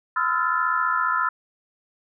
sine tone cluster, 1017 / 1292 / 1373 / 1428 / 1745 Hz, C6 / E6 / F6 / F6 / A6, -50 / -35 / -30 / +38 / -15 cents, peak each -26 / -25 / -24 / -30 / -30 dBFS, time 0.16-1.29 s, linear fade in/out 5 ms, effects none

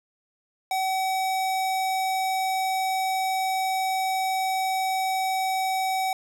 square tone, 759 Hz, F#5, 44 cents sharp, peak -24 dBFS, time 0.71-6.13 s, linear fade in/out 2 ms, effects none

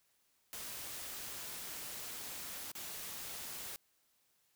white noise with dropouts, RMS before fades -45 dBFS, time 0.53-3.76 s, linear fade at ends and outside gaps 0 ms, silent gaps 2.717-2.752 s, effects white hiss -75 dBFS RMS until 4.55 s

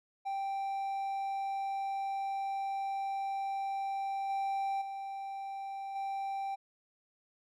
triangle tone with level steps, 784 Hz, G5, in tune, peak -31 / -29 / -36 / -32 dBFS, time 0.25-6.56 s, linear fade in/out 20 ms, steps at 4.29 / 4.81 / 5.95 s, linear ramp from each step 10 ms, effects none

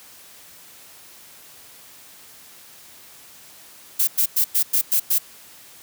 violet noise bursts, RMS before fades -18 dBFS, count 7, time 3.99-5.185 s, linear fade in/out 10 ms, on 85 ms, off 100 ms, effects white hiss -46 dBFS RMS until 5.82 s + high-pass 60 Hz 12 dB/octave

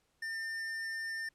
sine tone with tanh clipping, 1802 Hz, A6, 41 cents sharp, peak -38 dBFS, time 0.22-1.29 s, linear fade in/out 5 ms, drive 13 dB, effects pink hiss -75 dBFS RMS until 1.34 s + low-pass 11000 Hz 12 dB/octave

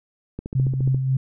click train, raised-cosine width 3 ms, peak -17 dBFS, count 9, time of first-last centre 0.39-0.946 s, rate 14.4 Hz
sine tone with tremolo, 132.1 Hz, C3, 17 cents sharp, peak -16 dBFS, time 0.55-1.17 s, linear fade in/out 5 ms, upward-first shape sine, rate 3.7 Hz, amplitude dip 45%
effects none

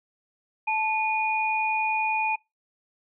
sine tone pair together, 874.8 / 2455 Hz, A5 / D#7, -10 / -24 cents, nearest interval octave + tritone, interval 1786 cents, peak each -25 dBFS, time 0.67-2.36 s, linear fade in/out 10 ms, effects noise-tail reverb RT60 0.2 s tail -23 dB re dry

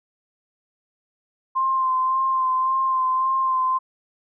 sine tone with vibrato, 1046.5 Hz, C6, in tune, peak -18 dBFS, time 1.55-3.79 s, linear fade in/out 20 ms, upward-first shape sine, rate 1.8 Hz, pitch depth 22 cents each way, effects none

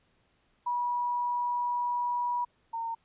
sine tone pair in turn, 970 / 915.6 Hz, B5 / A#5, -31 / -31 cents, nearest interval minor second, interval 100 cents, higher first, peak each -27 / -31 dBFS, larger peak first, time 0.66-2.45 / 2.73-2.95 s, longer first, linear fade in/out 10 ms, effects pink hiss -70 dBFS RMS until 3.04 s + resampled to 8000 Hz

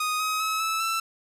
sawtooth tone with pitch steps, 1244.5 / 1265.5 / 1286.9 / 1308.6 / 1330.7 Hz, D#6 / D#6 / E6 / E6 / E6, 0 / +29 / -42 / -13 / +16 cents, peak -21 dBFS, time 0-1 s, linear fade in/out 5 ms, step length 200 ms, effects resampled to 32000 Hz

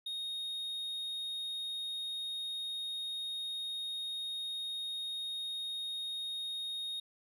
triangle tone, 3721 Hz, A#7, 4 cents flat, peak -35 dBFS, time 0.06-7 s, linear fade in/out 5 ms, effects none

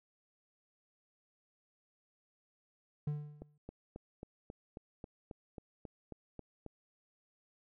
triangle tone with exponential decay, 148.3 Hz, D3, 17 cents sharp, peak -29 dBFS, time 3.07-3.58 s, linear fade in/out 5 ms, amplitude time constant 110 ms
click train, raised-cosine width 2 ms, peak -32 dBFS, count 13, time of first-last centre 3.42-6.663 s, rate 3.7 Hz
effects none

